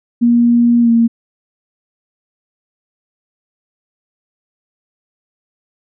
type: tone with pitch glide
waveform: sine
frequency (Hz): 237.4 to 231.3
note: A#3 to A#3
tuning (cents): +32 to -13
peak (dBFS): -7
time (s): 0.21-1.08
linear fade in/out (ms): 20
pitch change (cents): -45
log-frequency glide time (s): 0.81-0.9
effects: none